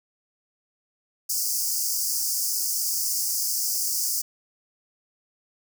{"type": "high-pass noise", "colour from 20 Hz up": "pink", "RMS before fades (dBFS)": -26, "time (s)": [1.29, 4.22], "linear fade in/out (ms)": 10, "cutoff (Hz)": 4800, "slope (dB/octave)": 96, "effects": []}